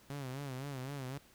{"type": "tone with vibrato", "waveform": "sawtooth", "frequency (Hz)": 135.3, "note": "C#3", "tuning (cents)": -42, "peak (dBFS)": -36, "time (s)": [0.1, 1.18], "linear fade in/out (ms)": 2, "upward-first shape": "sine", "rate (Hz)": 3.9, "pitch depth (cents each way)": 110, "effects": ["pink hiss -63 dBFS RMS until 1.34 s"]}